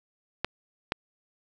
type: clicks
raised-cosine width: 0.3 ms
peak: -10 dBFS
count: 2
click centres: 0.446 / 0.921 s
effects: none